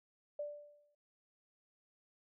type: tone with exponential decay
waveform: sine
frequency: 587.3 Hz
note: D5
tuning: in tune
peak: -36 dBFS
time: 0.39-0.95 s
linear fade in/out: 5 ms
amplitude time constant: 120 ms
effects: none